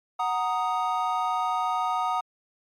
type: chord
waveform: triangle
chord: D# minor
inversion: first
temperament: equal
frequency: 740 / 932.3 / 1244.5 Hz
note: F#5 / A#5 / D#6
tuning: 0 / 0 / 0 cents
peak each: -26 / -27 / -26 dBFS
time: 0.19-2.21 s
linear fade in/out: 10 ms
effects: MP3 96 kbps